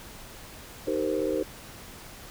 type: chord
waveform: sine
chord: C minor seventh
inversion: first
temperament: equal with one note detuned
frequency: 311.1 / 388.8 / 466.2 / 523.3 Hz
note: Eb4 / G4 / Bb4 / C5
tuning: 0 / -14 / 0 / 0 cents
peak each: -30 dBFS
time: 0.87-1.43 s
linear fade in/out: 5 ms
effects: tanh soft clip ceiling -15 dBFS + pink hiss -45 dBFS RMS until 2.3 s